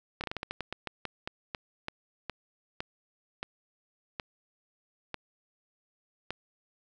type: slowing click train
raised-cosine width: 0.3 ms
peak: -18 dBFS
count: 20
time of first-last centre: 0.21-6.306 s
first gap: 28 ms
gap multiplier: 1.23
effects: none